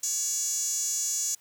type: tone with high-pass filter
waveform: sawtooth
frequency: 565 Hz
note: C#5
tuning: 33 cents sharp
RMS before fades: -29 dBFS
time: 0.03-1.35 s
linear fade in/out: 5 ms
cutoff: 6600 Hz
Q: 8.6
effects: white hiss -61 dBFS RMS until 1.4 s